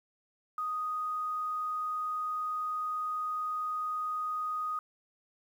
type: tone with quantisation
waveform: sine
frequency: 1244.5 Hz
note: D#6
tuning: in tune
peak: -31 dBFS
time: 0.58-4.79 s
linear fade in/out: 2 ms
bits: 10
effects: none